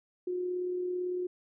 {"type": "tone with amplitude modulation", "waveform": "sine", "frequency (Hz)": 360.8, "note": "F#4", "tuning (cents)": -44, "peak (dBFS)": -29, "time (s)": [0.27, 1.27], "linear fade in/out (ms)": 5, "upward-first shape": "sine", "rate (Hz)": 37.9, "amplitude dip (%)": 30, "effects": []}